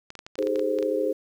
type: clicks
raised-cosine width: 0.2 ms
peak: -22 dBFS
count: 12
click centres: 0.104 / 0.153 / 0.191 / 0.265 / 0.355 / 0.389 / 0.426 / 0.471 / 0.558 / 0.594 / 0.787 / 0.827 s
type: chord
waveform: sine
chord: Ab major seventh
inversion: second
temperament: equal with one note detuned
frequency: 311.1 / 392 / 425.3 / 523.3 Hz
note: Eb4 / G4 / Ab4 / C5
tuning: 0 / 0 / +41 / 0 cents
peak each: -30 / -30 / -27 / -26 dBFS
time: 0.38-1.13 s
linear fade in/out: 10 ms
effects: 9-bit